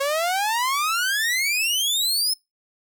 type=exponential sweep; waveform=sawtooth; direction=up; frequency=541 to 5274 Hz; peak=-17 dBFS; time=0-2.34 s; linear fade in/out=10 ms; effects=noise-tail reverb RT60 0.2 s tail -24 dB re dry